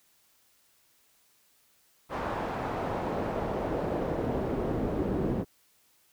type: noise with band-pass filter sweep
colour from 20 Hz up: brown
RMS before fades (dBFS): -31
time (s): 2.09-5.45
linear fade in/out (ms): 50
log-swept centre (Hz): 980 to 320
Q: 1.1
effects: white hiss -66 dBFS RMS until 6.12 s